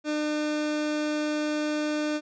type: tone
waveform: 30% pulse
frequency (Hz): 301.6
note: D4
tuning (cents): +46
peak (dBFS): -23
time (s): 0.04-2.21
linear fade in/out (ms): 50
effects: resampled to 16000 Hz